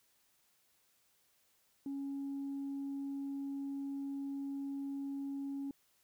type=tone; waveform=sine; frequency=277.2 Hz; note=C#4; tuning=in tune; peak=-36 dBFS; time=1.86-5.71 s; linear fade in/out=2 ms; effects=tanh soft clip ceiling -35 dBFS + white hiss -73 dBFS RMS until 6.03 s